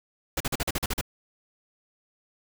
pink noise bursts, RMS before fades -27 dBFS, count 9, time 0.37-1.012 s, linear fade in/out 5 ms, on 34 ms, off 42 ms, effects none

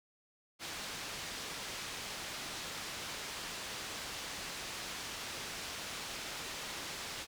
white low-pass noise, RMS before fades -43 dBFS, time 0.59-7.27 s, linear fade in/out 50 ms, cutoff 5300 Hz, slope 12 dB/octave, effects none

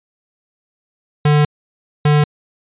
square tone pair in turn, 148.5 / 148.5 Hz, D3 / D3, +20 / +20 cents, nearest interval unison, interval 0 cents, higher neither, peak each -10 dBFS, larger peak neither, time 1.25-1.45 / 2.05-2.24 s, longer first, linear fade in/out 5 ms, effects resampled to 8000 Hz

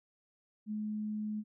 sine tone, 212.7 Hz, G#3, 42 cents sharp, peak -34 dBFS, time 0.66-1.44 s, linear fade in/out 50 ms, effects none

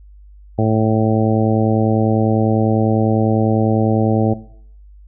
harmonic tone, 110 Hz, A2, in tune, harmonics 1 / 2 / 3 / 4 / 5 / 6 / 7, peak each -16 / -19 / -21 / -22 / -23 / -24 / -24 dBFS, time 0.58-4.34 s, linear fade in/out 10 ms, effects noise-tail reverb RT60 0.6 s tail -17 dB re dry + added 50 Hz sine -39 dBFS peak until 5.07 s

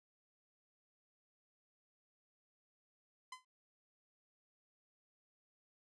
sawtooth tone with exponential decay, 1022 Hz, C6, 41 cents flat, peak -40 dBFS, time 3.32-3.45 s, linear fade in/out 5 ms, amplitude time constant 27 ms, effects resampled to 22050 Hz

